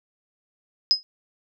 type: tone with exponential decay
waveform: sine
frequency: 5060 Hz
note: D#8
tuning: 28 cents sharp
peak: -10 dBFS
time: 0.91-1.03 s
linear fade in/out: 0 ms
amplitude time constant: 24 ms
effects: none